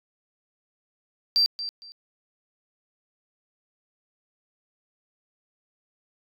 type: tone with echo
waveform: sine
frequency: 4699 Hz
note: D8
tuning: in tune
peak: -16 dBFS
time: 1.36-1.46 s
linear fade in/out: 0 ms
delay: 230 ms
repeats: 2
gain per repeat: -13 dB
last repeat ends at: 1.92 s
effects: tanh soft clip ceiling -13 dBFS